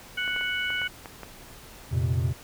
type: harmonic tone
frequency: 740 Hz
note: F#5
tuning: in tune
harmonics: 2 / 3 / 4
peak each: -29 / -31 / -32 dBFS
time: 0.17-0.88 s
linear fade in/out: 10 ms
type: clicks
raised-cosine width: 0.5 ms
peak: -23 dBFS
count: 7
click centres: 0.278 / 0.363 / 0.411 / 0.704 / 0.817 / 1.058 / 1.233 s
type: chord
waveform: triangle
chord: F suspended fourth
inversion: none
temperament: just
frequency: 87.31 / 116.41 / 130.96 Hz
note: F2 / Bb2 / C3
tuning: 0 / -2 / +2 cents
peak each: -25 dBFS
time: 1.91-2.33 s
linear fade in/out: 20 ms
effects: pink hiss -47 dBFS RMS until 2.43 s